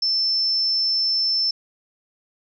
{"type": "tone", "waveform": "sine", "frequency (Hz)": 5310, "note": "E8", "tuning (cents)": 12, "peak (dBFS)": -18, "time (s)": [0.02, 1.51], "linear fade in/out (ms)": 5, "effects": []}